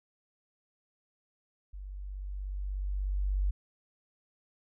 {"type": "tone with level ramp", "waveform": "sine", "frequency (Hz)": 48.3, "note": "G1", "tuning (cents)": -25, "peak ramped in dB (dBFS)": [-40, -25], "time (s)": [1.73, 3.51], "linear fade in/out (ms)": 10, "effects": []}